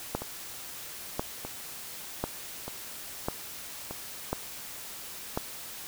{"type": "two click trains", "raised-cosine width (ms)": 1, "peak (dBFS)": [-14, -22], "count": [6, 4], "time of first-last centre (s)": [[0.15, 5.375], [0.22, 3.91]], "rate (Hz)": [0.957, 0.813], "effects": ["white hiss -42 dBFS RMS until 5.87 s"]}